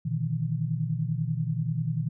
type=tone cluster; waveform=sine; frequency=121 / 152.7 / 163 Hz; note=B2 / D#3 / E3; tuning=-35 / -32 / -19 cents; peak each=-30 dBFS; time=0.05-2.09 s; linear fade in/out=10 ms; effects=none